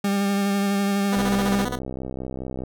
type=tone with vibrato; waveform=40% pulse; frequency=199.4 Hz; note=G3; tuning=30 cents sharp; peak=-19 dBFS; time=0.04-1.65 s; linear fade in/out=5 ms; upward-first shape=sine; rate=12 Hz; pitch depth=19 cents each way
type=tone with tremolo; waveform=10% pulse; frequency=246.9 Hz; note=B3; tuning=in tune; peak=-17 dBFS; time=1.12-1.79 s; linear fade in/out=10 ms; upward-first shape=square; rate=15 Hz; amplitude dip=80%
type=click train; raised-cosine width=2 ms; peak=-18 dBFS; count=96; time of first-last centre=1.17-2.636 s; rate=64.8 Hz
effects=none